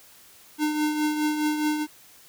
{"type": "tone with tremolo", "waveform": "square", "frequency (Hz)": 302.8, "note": "D#4", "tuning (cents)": -47, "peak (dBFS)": -21, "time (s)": [0.58, 1.87], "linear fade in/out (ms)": 50, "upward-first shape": "triangle", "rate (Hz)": 4.8, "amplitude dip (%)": 55, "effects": ["white hiss -52 dBFS RMS until 2.28 s"]}